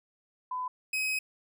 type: tone pair in turn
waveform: sine / 40% pulse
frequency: 1006 / 2535 Hz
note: B5 / D#7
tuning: +32 / +32 cents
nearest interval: octave + major third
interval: 1600 cents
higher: second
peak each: -31 / -27 dBFS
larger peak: second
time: 0.51-0.68 / 0.93-1.19 s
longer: second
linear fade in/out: 5 ms
effects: none